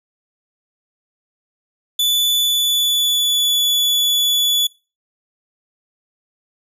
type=tone with pitch glide; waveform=40% pulse; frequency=3477 to 3433 Hz; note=A7 to A7; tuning=-21 to -43 cents; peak=-13 dBFS; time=1.99-4.67 s; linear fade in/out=5 ms; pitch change=-22 cents; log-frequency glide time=2.36-3.62 s; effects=noise-tail reverb RT60 0.3 s tail -21 dB re dry

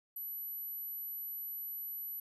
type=tone; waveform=sine; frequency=11830 Hz; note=F#9; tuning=1 cent flat; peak=-39 dBFS; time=0.16-2.2 s; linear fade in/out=5 ms; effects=none

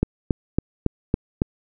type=click train; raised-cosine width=3 ms; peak=-5 dBFS; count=6; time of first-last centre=0.03-1.419 s; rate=3.6 Hz; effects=none

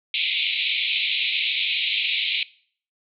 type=band-pass noise; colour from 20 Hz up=pink; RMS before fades=-24 dBFS; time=0.14-2.43 s; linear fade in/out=2 ms; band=2200 to 4000 Hz; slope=96 dB/octave; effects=noise-tail reverb RT60 0.5 s tail -20 dB re dry

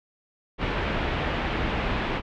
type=low-pass noise; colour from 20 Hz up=pink; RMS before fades=-27 dBFS; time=0.58-2.22 s; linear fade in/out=50 ms; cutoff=3100 Hz; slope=24 dB/octave; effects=none

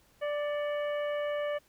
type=harmonic tone with a mistuned harmonic; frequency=587.3 Hz; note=D5; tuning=in tune; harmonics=1 / 2 / 3 / 4 / 5; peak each=-30 / -42 / -42 / -47 / -48 dBFS; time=0.21-1.59 s; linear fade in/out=20 ms; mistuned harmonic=4; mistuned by=-72 cents; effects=pink hiss -65 dBFS RMS until 1.68 s

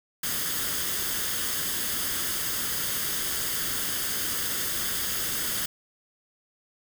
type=noise with comb filter; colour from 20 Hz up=white; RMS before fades=-29 dBFS; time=0.23-5.66 s; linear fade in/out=5 ms; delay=0.61 ms; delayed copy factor=+0.55; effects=none

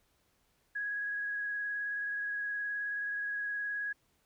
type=tone with vibrato; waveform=sine; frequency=1661.2 Hz; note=G#6; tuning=in tune; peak=-33 dBFS; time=0.75-3.93 s; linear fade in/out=10 ms; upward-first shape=triangle; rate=19 Hz; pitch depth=18 cents each way; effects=pink hiss -73 dBFS RMS until 4.25 s

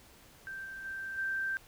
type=tone with level steps; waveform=sine; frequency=1567 Hz; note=G6; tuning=1 cent flat; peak=-39 / -41 / -37 / -31 dBFS; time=0.47-1.57 s; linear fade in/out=0 ms; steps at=0.64 / 0.84 / 1.17 s; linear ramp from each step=20 ms; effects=pink hiss -58 dBFS RMS until 1.67 s

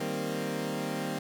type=chord; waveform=20% pulse; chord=C minor seventh; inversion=first; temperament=equal; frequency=155.56 / 196 / 233.1 / 261.6 Hz; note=Eb3 / G3 / Bb3 / C4; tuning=0 / 0 / 0 / 0 cents; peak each=-32 dBFS; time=0-1.19 s; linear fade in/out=5 ms; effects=none

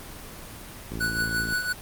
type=click train; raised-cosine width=3 ms; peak=-21 dBFS; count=35; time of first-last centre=0.92-1.525 s; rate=56.2 Hz
type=tone with tremolo; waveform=square; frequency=1480 Hz; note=F#6; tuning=in tune; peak=-23 dBFS; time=1-1.73 s; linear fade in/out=10 ms; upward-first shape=triangle; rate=5.9 Hz; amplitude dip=65%
effects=pink hiss -41 dBFS RMS until 1.81 s + Opus 24 kbps

